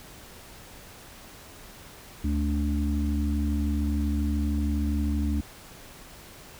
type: harmonic tone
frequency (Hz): 72.8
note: D2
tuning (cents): -15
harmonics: 1 / 3 / 4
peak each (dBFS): -25 / -30 / -31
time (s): 2.24-5.41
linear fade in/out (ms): 5
effects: pink hiss -47 dBFS RMS until 6.59 s